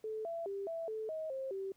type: tone with pitch steps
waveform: sine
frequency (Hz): 435.7 / 670 / 395.9 / 661 / 437 / 632 / 532 / 387.3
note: A4 / E5 / G4 / E5 / A4 / D#5 / C5 / G4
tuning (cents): -17 / +28 / +17 / +5 / -12 / +27 / +29 / -21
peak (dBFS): -37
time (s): 0.04-1.72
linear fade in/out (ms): 2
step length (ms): 210
effects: pink hiss -72 dBFS RMS until 1.76 s + high-pass 60 Hz 12 dB/octave